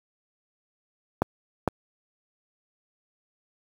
clicks, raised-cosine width 1 ms, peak -7 dBFS, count 2, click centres 1.22 / 1.677 s, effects high-pass 60 Hz 12 dB/octave + 7-bit

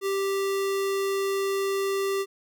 square tone, 392 Hz, G4, in tune, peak -25 dBFS, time 0.01-2.26 s, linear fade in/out 50 ms, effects none

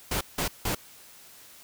pink noise bursts, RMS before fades -28 dBFS, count 3, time 0.11-0.75 s, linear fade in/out 5 ms, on 100 ms, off 170 ms, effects white hiss -51 dBFS RMS until 1.63 s

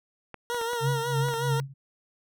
clicks, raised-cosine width 0.5 ms, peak -24 dBFS, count 6, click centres 0.343 / 0.546 / 0.614 / 0.733 / 1.286 / 1.339 s
20% pulse tone with vibrato, 470 Hz, A#4, 14 cents sharp, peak -23 dBFS, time 0.5-1.6 s, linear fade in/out 0 ms, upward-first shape sine, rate 5.5 Hz, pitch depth 54 cents each way
sine tone with tremolo, 136.9 Hz, C#3, 21 cents flat, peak -22 dBFS, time 0.8-1.74 s, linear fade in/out 50 ms, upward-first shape triangle, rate 3.1 Hz, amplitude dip 95%
effects none

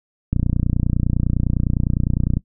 click train, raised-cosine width 5 ms, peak -6 dBFS, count 62, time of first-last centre 0.33-2.37 s, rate 29.9 Hz, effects noise-tail reverb RT60 0.1 s tail -19 dB re dry

